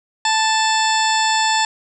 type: harmonic tone with a mistuned harmonic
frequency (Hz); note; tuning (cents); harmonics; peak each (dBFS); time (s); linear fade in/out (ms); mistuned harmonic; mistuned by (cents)
880; A5; 0; 1 / 2 / 3 / 4 / 5 / 6 / 8 / 9; -17 / -22 / -26 / -24 / -26 / -27 / -26 / -31; 0.25-1.65; 2; 8; +57
effects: none